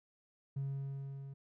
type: tone with level ramp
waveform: triangle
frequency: 137.5 Hz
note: C#3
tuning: 14 cents flat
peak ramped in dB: -31 to -43 dBFS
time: 0.56-1.34 s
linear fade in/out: 10 ms
effects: tanh soft clip ceiling -31 dBFS